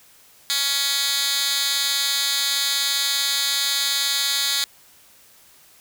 10% pulse tone with high-pass filter, 279.1 Hz, C#4, 12 cents sharp, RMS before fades -22 dBFS, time 0.5-4.64 s, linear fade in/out 0 ms, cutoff 3400 Hz, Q 1.7, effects white hiss -52 dBFS RMS until 5.8 s

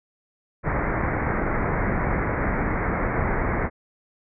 pink low-pass noise, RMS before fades -24 dBFS, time 0.63-3.7 s, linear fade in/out 50 ms, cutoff 2200 Hz, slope 96 dB/octave, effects none

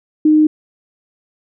sine tone, 307.3 Hz, D#4, 21 cents flat, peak -7 dBFS, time 0.25-0.47 s, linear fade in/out 5 ms, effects none

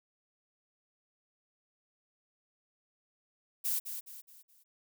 violet noise with echo, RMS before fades -32 dBFS, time 3.64-3.8 s, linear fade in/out 20 ms, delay 210 ms, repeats 4, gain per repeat -8 dB, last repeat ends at 4.64 s, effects none

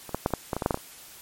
clicks, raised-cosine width 1 ms, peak -24 / -12 / -8 / -28 / -9 / -12 / -14 / -13 / -7 / -9 / -11 / -27 dBFS, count 12, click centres 0.093 / 0.146 / 0.261 / 0.306 / 0.337 / 0.532 / 0.566 / 0.622 / 0.661 / 0.708 / 0.744 / 0.774 s, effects white hiss -47 dBFS RMS until 1.21 s + MP3 64 kbps

